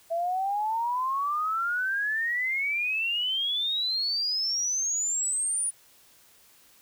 sine exponential sweep, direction up, 659.3 to 9700 Hz, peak -25 dBFS, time 0.1-5.71 s, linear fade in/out 20 ms, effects white hiss -58 dBFS RMS until 6.81 s

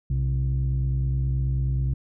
sine tone pair together, 62.06 / 131.5 Hz, B1 / C3, +9 / +9 cents, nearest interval octave + minor second, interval 1300 cents, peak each -22 dBFS, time 0.1-1.94 s, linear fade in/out 5 ms, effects tanh soft clip ceiling -18 dBFS

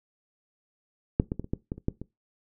clicks, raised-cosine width 3 ms, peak -6 / -16 / -19 / -26 / -14 / -18 / -29 / -12 / -24 dBFS, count 9, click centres 1.199 / 1.319 / 1.396 / 1.444 / 1.535 / 1.719 / 1.78 / 1.884 / 2.016 s, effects noise-tail reverb RT60 0.2 s tail -20 dB re dry

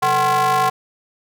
square ring-modulated tone, 155.56 Hz, D#3, in tune, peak -12 dBFS, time 0.02-0.7 s, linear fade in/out 10 ms, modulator 908 Hz, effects none

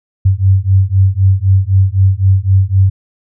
sine beating tone pair, 94.1 / 98 Hz, F#2 / G2, +30 / 0 cents, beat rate 3.9 Hz, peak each -10 dBFS, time 0.25-2.9 s, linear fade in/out 10 ms, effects none

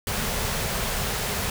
pink band-stop noise, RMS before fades -27 dBFS, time 0.07-1.5 s, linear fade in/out 2 ms, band 250 to 360 Hz, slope 96 dB/octave, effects none

